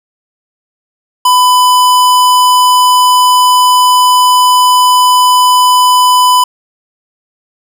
square tone, 1000 Hz, B5, 21 cents sharp, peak -5 dBFS, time 1.25-6.44 s, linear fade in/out 5 ms, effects none

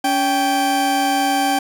40% pulse tone pair together, 281.4 / 784 Hz, C#4 / G5, +26 / 0 cents, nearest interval octave + tritone, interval 1774 cents, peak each -20 / -16 dBFS, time 0.04-1.59 s, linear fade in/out 5 ms, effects none

